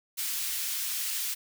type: high-pass noise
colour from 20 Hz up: white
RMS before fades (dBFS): -32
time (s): 0.17-1.35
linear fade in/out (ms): 20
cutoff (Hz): 2100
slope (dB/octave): 12
effects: none